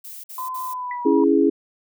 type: noise bursts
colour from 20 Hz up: violet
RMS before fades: -37 dBFS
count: 3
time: 0.04-0.74 s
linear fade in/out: 10 ms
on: 200 ms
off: 50 ms
type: tone with pitch glide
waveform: sine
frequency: 1023 to 960 Hz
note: C6 to B5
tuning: -39 to -49 cents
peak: -26 dBFS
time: 0.38-1.24 s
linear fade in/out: 2 ms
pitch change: -110 cents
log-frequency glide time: 0.65-1.08 s
type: tone with exponential decay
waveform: sine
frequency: 1975.5 Hz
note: B6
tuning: in tune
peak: -27 dBFS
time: 0.91-1.04 s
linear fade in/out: 2 ms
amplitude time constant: 28 ms
type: chord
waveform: sine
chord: C# minor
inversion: none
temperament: equal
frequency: 277.2 / 329.6 / 415.3 Hz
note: C#4 / E4 / G#4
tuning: 0 / 0 / 0 cents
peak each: -18 dBFS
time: 1.05-1.5 s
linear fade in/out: 10 ms
effects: none